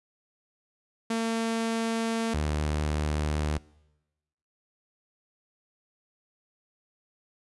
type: tone pair in turn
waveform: sawtooth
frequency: 227.1 / 75.44 Hz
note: A#3 / D2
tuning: -45 / +47 cents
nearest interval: octave + perfect fifth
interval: 1908 cents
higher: first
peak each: -22 dBFS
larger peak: neither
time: 1.1-2.34 / 2.34-3.58 s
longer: neither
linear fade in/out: 5 ms
effects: noise-tail reverb RT60 1.0 s tail -23 dB re dry + resampled to 24000 Hz